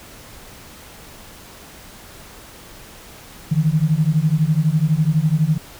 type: beating tone pair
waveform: sine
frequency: 150 / 162 Hz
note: D3 / E3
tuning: +37 / -30 cents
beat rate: 12 Hz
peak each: -17 dBFS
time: 3.51-5.58 s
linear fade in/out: 10 ms
effects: pink hiss -41 dBFS RMS until 5.79 s